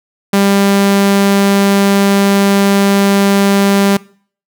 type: tone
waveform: sawtooth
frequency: 198.6 Hz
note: G3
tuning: 23 cents sharp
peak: -4 dBFS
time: 0.33-3.97 s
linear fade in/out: 5 ms
effects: noise-tail reverb RT60 0.5 s tail -23 dB re dry